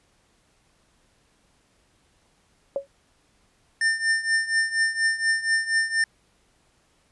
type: tone with exponential decay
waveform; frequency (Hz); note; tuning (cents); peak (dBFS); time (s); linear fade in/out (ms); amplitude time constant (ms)
sine; 554.4; C#5; 0; -19; 2.76-2.87; 1; 23
type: tone with tremolo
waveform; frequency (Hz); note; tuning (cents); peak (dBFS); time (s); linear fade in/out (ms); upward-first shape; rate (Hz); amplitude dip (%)
square; 1800; A6; +39; -18; 3.81-6.04; 2; triangle; 4.2; 85
effects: pink hiss -64 dBFS RMS until 7.11 s + resampled to 24000 Hz